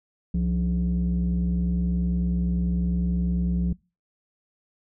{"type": "tone pair together", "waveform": "sine", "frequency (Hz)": [65.2, 176.39], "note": ["C2", "F3"], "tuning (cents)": [-5, 18], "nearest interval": "octave + perfect fourth", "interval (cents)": 1723, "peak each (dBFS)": [-23, -21], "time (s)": [0.34, 3.73], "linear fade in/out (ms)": 5, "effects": ["noise-tail reverb RT60 0.3 s tail -25 dB re dry", "tanh soft clip ceiling -18 dBFS"]}